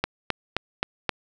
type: click train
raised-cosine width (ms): 0.3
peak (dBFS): -6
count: 5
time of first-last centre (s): 0.04-1.093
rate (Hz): 3.8
effects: none